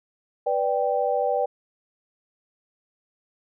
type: chord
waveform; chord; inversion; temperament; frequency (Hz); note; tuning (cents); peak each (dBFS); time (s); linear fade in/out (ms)
sine; G major; first; equal; 493.9 / 587.3 / 784; B4 / D5 / G5; 0 / 0 / 0; -25 / -25 / -25; 0.46-1.46; 10
effects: none